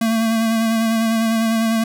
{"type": "tone with vibrato", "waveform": "square", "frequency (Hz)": 225, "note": "A3", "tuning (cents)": 39, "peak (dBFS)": -16, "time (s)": [0.01, 1.84], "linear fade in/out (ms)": 5, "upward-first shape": "sine", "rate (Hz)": 10, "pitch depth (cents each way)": 24, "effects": []}